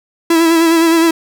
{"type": "tone with vibrato", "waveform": "45% pulse", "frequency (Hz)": 330.2, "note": "E4", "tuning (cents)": 3, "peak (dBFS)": -8, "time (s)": [0.3, 1.11], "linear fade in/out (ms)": 5, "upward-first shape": "sine", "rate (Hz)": 9.7, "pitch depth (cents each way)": 36, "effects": []}